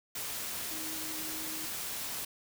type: tone in noise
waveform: sine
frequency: 314.1 Hz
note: D#4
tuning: 16 cents sharp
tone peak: -45 dBFS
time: 0.71-1.66 s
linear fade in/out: 5 ms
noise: white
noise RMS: -38 dBFS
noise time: 0.15-2.25 s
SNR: -10 dB
effects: none